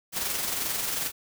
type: noise with amplitude modulation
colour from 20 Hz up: white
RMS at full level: -28 dBFS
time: 0.12-1.12 s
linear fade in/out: 50 ms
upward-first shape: sine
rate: 22.5 Hz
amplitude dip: 40%
effects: none